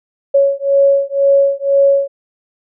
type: beating tone pair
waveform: sine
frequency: 554.4 / 556.4 Hz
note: C#5 / C#5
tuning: 0 / +6 cents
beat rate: 2 Hz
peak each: -12 dBFS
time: 0.34-2.08 s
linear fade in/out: 10 ms
effects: none